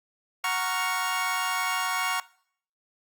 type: chord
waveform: 25% pulse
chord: Gb major seventh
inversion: none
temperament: equal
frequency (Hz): 740 / 932.3 / 1108.7 / 1396.9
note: Gb5 / Bb5 / Db6 / F6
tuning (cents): 0 / 0 / 0 / 0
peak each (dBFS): -29 / -29 / -25 / -30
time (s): 0.44-2.2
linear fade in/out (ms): 2
effects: noise-tail reverb RT60 0.6 s tail -21 dB re dry + Opus 48 kbps